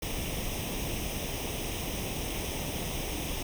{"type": "noise with comb filter", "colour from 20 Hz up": "pink", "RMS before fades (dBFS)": -34, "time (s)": [0.02, 3.43], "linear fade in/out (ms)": 5, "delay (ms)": 0.34, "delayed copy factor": 0.7, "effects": []}